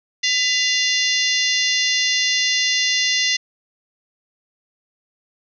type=harmonic tone with a mistuned harmonic; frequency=698.5 Hz; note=F5; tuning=in tune; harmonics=3 / 4 / 5 / 6 / 7 / 8 / 9; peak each=-22 / -23 / -24 / -25 / -25 / -26 / -27 dBFS; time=0.23-3.37 s; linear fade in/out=10 ms; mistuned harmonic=3; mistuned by=-78 cents; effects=none